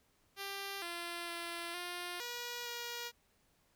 5% pulse tone with pitch steps, 395.4 / 343.8 / 341.4 / 353 / 481.7 / 476.7 Hz, G4 / F4 / F4 / F4 / B4 / A#4, +15 / -27 / -39 / +19 / -43 / +39 cents, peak -29 dBFS, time 0.36-3.12 s, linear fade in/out 50 ms, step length 460 ms, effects pink hiss -73 dBFS RMS until 3.75 s

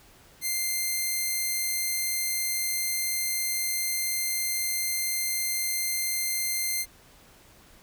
5% pulse tone, 2093 Hz, C7, in tune, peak -16 dBFS, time 0.41-6.86 s, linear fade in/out 50 ms, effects pink hiss -55 dBFS RMS until 7.82 s

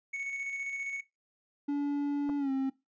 triangle tone with tremolo, 2217 Hz, C#7, in tune, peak -31 dBFS, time 0.13-1.01 s, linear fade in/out 10 ms, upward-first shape square, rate 15 Hz, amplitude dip 35%
triangle tone with pitch glide, 286.7 to 267.5 Hz, D4 to C4, -42 to +38 cents, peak -26 dBFS, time 1.68-2.7 s, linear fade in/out 10 ms, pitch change -120 cents, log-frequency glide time 2.38-2.51 s
clicks, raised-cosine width 1 ms, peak -30 dBFS, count 2, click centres 2.292 / 2.298 s
effects noise-tail reverb RT60 0.2 s tail -19 dB re dry + resampled to 16000 Hz

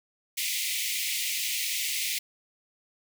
pink high-pass noise, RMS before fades -30 dBFS, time 0.37-2.19 s, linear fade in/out 10 ms, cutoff 2000 Hz, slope 96 dB/octave, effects none

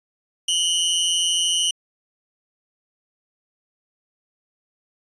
sawtooth tone pair together, 2894 / 3067 Hz, F#7 / G7, -39 / -38 cents, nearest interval minor second, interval 101 cents, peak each -18 dBFS, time 0.48-1.71 s, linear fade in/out 5 ms, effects resampled to 24000 Hz

